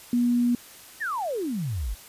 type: tone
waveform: sine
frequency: 241.5 Hz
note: B3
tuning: 39 cents flat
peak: -19 dBFS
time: 0.13-0.55 s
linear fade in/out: 2 ms
type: exponential sweep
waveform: sine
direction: down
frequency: 1924 to 44.02 Hz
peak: -26 dBFS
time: 1-1.95 s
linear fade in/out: 20 ms
effects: white hiss -47 dBFS RMS until 2.08 s + resampled to 32000 Hz